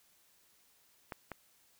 clicks, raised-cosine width 0.5 ms, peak -25 / -26 dBFS, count 2, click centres 1.122 / 1.317 s, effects white hiss -68 dBFS RMS until 1.79 s

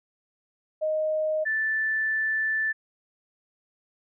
sine tone pair in turn, 622 / 1759.3 Hz, D#5 / A6, -1 / -1 cents, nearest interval octave + tritone, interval 1800 cents, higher second, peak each -23 dBFS, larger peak neither, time 0.81-1.45 / 1.45-2.73 s, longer second, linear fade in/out 20 ms, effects none

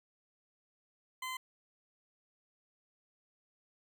20% pulse tone, 1029 Hz, C6, 29 cents flat, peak -33 dBFS, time 1.22-1.37 s, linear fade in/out 5 ms, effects none

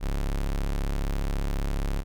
40% pulse tone, 34.65 Hz, C#1, in tune, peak -24 dBFS, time 0-2.04 s, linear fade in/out 50 ms, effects none

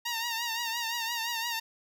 10% pulse tone with vibrato, 928 Hz, A#5, 8 cents flat, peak -22 dBFS, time 0.05-1.6 s, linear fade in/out 10 ms, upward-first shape triangle, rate 5.8 Hz, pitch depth 69 cents each way, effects none

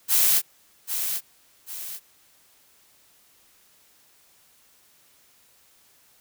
blue noise with echo, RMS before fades -19 dBFS, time 0.08-0.42 s, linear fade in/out 50 ms, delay 790 ms, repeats 2, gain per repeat -8 dB, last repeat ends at 2 s, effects white hiss -59 dBFS RMS until 6.2 s

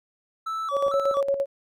triangle tone with vibrato, 1228 Hz, D#6, 23 cents flat, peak -25 dBFS, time 0.46-1.21 s, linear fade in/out 10 ms, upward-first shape square, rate 2.2 Hz, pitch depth 120 cents each way
sine tone with tremolo, 554.4 Hz, C#5, in tune, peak -19 dBFS, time 0.71-1.46 s, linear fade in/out 50 ms, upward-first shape square, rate 8.7 Hz, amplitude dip 60%
click, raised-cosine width 1 ms, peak -26 dBFS, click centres 0.866 s
effects none

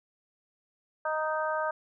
harmonic tone, 311.1 Hz, D#4, in tune, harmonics 2 / 3 / 4 / 5, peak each -31 / -33 / -34 / -35 dBFS, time 1.05-1.71 s, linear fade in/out 5 ms, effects none

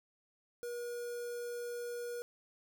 square tone with notch filter, 479.7 Hz, A#4, 50 cents sharp, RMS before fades -41 dBFS, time 0.63-2.22 s, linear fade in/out 0 ms, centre 2800 Hz, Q 0.78, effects none

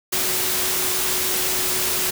sine tone in noise, 370 Hz, F#4, in tune, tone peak -33 dBFS, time 0.12-2.11 s, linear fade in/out 10 ms, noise white, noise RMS -22 dBFS, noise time 0.12-2.11 s, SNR -14 dB, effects none

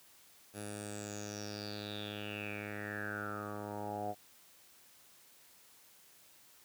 10% pulse tone with low-pass filter sweep, 103.83 Hz, G#2, in tune, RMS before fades -42 dBFS, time 0.53-4.15 s, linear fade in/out 50 ms, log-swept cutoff 11000 to 700 Hz, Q 8.7, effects white hiss -62 dBFS RMS until 6.64 s + high-pass 60 Hz 12 dB/octave

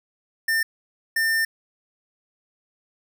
square tone bursts at uneven times, 1800 Hz, A6, 39 cents sharp, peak -20 dBFS, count 2, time 0.48-0.63 / 1.16-1.45 s, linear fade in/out 5 ms, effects none

